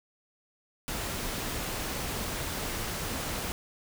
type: noise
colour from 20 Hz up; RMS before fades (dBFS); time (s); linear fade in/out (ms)
pink; -34; 0.88-3.52; 0
effects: none